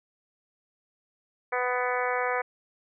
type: harmonic tone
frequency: 248.8 Hz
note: B3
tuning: 13 cents sharp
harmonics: 2 / 3 / 4 / 5 / 6 / 7 / 8 / 9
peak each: -30 / -32 / -33 / -34 / -35 / -35 / -36 / -37 dBFS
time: 1.52-2.42 s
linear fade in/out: 10 ms
effects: none